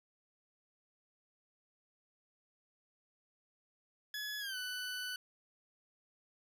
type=tone with pitch glide; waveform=20% pulse; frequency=1697 to 1494.5 Hz; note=G#6 to F#6; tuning=+37 to +17 cents; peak=-34 dBFS; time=4.14-5.16 s; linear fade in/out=2 ms; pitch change=-220 cents; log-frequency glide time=4.39-4.57 s; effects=none